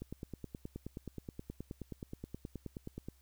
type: click train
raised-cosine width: 3 ms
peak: -29 dBFS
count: 30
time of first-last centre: 0.02-3.086 s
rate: 9.46 Hz
effects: added 65 Hz sine -64 dBFS peak until 3.21 s + white hiss -71 dBFS RMS until 3.21 s